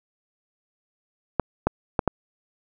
clicks, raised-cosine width 1 ms, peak -5 dBFS, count 4, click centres 1.397 / 1.67 / 1.992 / 2.077 s, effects none

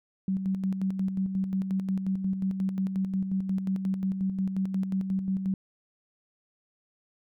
sine tone with tremolo, 190.9 Hz, G3, 46 cents flat, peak -24 dBFS, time 0.28-5.54 s, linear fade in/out 2 ms, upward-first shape square, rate 5.6 Hz, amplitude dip 50%, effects none

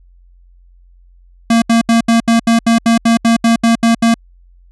square tone bursts, 230 Hz, A#3, 23 cents flat, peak -8 dBFS, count 14, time 1.5-4.142 s, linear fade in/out 5 ms, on 120 ms, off 74 ms, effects added 44 Hz sine -42 dBFS peak until 4.71 s + resampled to 24000 Hz

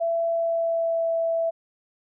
sine tone with pitch glide, 669 to 661.7 Hz, E5 to E5, +25 to +6 cents, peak -21 dBFS, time 0-1.51 s, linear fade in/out 20 ms, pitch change -19 cents, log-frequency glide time 0.27-1.1 s, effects none

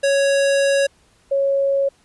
square / sine tone pair in turn, 555 / 551.5 Hz, C#5 / C#5, +2 / -9 cents, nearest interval unison, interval 11 cents, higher first, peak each -15 dBFS, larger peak neither, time 0.03-0.87 / 1.31-1.89 s, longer first, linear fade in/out 10 ms, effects pink hiss -57 dBFS RMS until 2.04 s + resampled to 24000 Hz

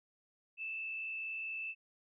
sine tone with frequency modulation, 2637 Hz, E7, in tune, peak -38 dBFS, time 0.57-1.75 s, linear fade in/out 50 ms, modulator 64.6 Hz, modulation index 0.72, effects none

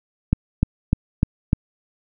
click train, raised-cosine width 5 ms, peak -3 dBFS, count 5, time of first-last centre 0.33-1.531 s, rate 3.33 Hz, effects none

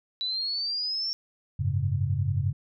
sine exponential sweep, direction up, 3929 to 5500 Hz, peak -27 dBFS, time 0.21-1.13 s, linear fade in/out 0 ms
sine chord, F# suspended second, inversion none, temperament equal with one note detuned, 92.5 / 103.83 / 136.84 Hz, F#2 / G#2 / C#3, 0 / 0 / -22 cents, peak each -28 dBFS, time 1.59-2.53 s, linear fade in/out 10 ms
effects none

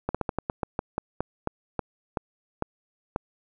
slowing click train, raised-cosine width 1 ms, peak -12 dBFS, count 15, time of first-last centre 0.09-3.161 s, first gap 56 ms, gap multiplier 1.19, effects none

